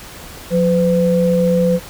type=tone pair together; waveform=sine; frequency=178.9 / 506 Hz; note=F3 / B4; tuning=+42 / +42 cents; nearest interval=octave + tritone; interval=1800 cents; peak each=-14 dBFS; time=0.5-1.8 s; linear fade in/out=50 ms; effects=pink hiss -35 dBFS RMS until 1.89 s